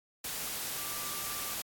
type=tone in noise; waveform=sine; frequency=1174.7 Hz; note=D6; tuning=in tune; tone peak=-46 dBFS; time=0.77-1.54 s; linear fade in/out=5 ms; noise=white; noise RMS=-37 dBFS; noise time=0.24-1.62 s; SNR=-12 dB; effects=AAC 64 kbps